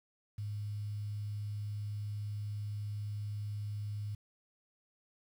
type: tone with quantisation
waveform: sine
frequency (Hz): 103.9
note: G#2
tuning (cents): +1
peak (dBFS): -36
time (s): 0.38-4.15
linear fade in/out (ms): 5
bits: 10
effects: none